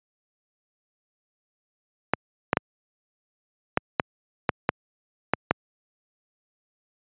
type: clicks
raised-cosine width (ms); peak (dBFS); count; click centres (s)
0.5; -3; 9; 2.136 / 2.531 / 2.571 / 3.774 / 3.998 / 4.492 / 4.691 / 5.336 / 5.51
effects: high-pass 100 Hz 12 dB/octave + resampled to 8000 Hz